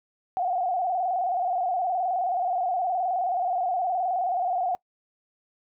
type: tone with vibrato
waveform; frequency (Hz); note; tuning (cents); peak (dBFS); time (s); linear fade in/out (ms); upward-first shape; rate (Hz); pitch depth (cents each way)
sine; 729; F#5; -26; -23; 0.37-4.75; 0; square; 19; 65
effects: noise-tail reverb RT60 0.1 s tail -24 dB re dry